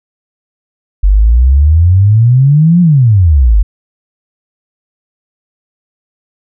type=exponential two-way sweep; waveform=sine; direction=up then down; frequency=46.25 to 180 to 46.25 Hz; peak=-3 dBFS; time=1.03-3.63 s; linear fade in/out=10 ms; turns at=2.81 s; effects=none